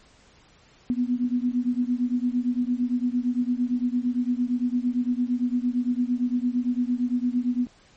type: beating tone pair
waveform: sine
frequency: 242.5 / 251.3 Hz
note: B3 / B3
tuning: -31 / +30 cents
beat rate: 8.8 Hz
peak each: -24 / -25 dBFS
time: 0.9-7.67 s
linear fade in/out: 0 ms
effects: pink hiss -56 dBFS RMS until 7.96 s + MP3 32 kbps